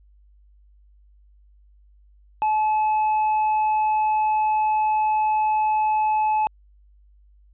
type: tone with hard clipping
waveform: sine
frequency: 860 Hz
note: A5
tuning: 40 cents flat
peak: -19 dBFS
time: 2.42-6.47 s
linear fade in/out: 0 ms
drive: 3 dB
effects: added 50 Hz sine -51 dBFS peak until 7.53 s + resampled to 8000 Hz